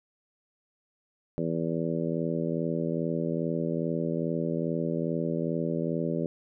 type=harmonic tone; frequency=82.41 Hz; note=E2; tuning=in tune; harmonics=2 / 3 / 4 / 5 / 6 / 7; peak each=-31 / -33 / -34 / -35 / -36 / -36 dBFS; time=1.38-6.26 s; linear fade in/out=0 ms; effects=none